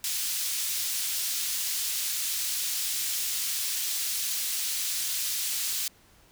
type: high-pass noise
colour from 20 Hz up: pink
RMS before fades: -30 dBFS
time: 0.04-5.88 s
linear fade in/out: 2 ms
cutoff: 4200 Hz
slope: 12 dB/octave
effects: pink hiss -59 dBFS RMS until 6.31 s